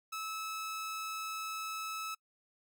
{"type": "tone", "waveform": "sawtooth", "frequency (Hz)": 1300, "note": "E6", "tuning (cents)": -24, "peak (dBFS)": -34, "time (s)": [0.12, 2.15], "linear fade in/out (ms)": 10, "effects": ["noise-tail reverb RT60 0.1 s tail -25 dB re dry"]}